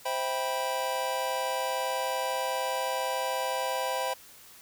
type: chord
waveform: square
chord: C major seventh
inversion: none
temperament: just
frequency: 523.3 / 654.1 / 784.9 / 981.1 Hz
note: C5 / E5 / G5 / B5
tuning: 0 / -14 / +2 / -12 cents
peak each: -34 / -37 / -35 / -34 dBFS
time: 0.05-4.14 s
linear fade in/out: 10 ms
effects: white hiss -52 dBFS RMS until 4.61 s